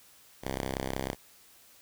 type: ring-modulated tone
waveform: 5% pulse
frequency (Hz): 66.1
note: C2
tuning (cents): +18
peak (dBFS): -18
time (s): 0.42-1.16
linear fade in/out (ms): 50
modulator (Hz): 48.1
effects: white hiss -58 dBFS RMS until 1.81 s